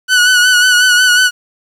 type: tone with vibrato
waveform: sawtooth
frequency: 1480 Hz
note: F#6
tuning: in tune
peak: -3 dBFS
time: 0.08-1.31 s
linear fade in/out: 50 ms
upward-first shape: sine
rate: 5.5 Hz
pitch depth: 38 cents each way
effects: low-pass 10000 Hz 12 dB/octave + 7-bit